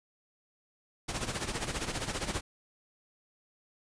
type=noise with tremolo; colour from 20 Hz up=pink; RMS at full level=-32 dBFS; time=1.08-2.41 s; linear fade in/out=10 ms; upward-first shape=sine; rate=15 Hz; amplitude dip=70%; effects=resampled to 22050 Hz